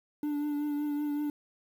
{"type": "tone with vibrato", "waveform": "triangle", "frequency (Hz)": 293.7, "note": "D4", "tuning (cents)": 0, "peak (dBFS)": -27, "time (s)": [0.23, 1.3], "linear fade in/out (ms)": 2, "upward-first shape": "triangle", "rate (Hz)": 5.3, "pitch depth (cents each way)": 29, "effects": ["9-bit"]}